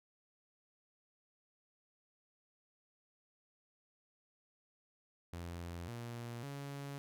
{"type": "tone with pitch steps", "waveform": "sawtooth", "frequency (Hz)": [86, 118.4, 140.6], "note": ["F2", "A#2", "C#3"], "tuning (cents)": [-26, 27, 25], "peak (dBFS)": -39, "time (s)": [5.33, 6.98], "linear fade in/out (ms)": 0, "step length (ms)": 550, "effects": []}